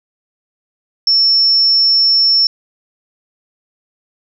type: tone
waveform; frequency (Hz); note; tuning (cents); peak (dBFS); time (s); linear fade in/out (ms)
sine; 5400; E8; +41; -8; 1.07-2.47; 2
effects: none